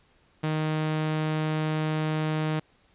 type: tone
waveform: sawtooth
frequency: 155.5 Hz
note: D#3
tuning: 1 cent flat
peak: -21 dBFS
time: 0.43-2.6 s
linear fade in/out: 10 ms
effects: pink hiss -63 dBFS RMS until 2.94 s + resampled to 8000 Hz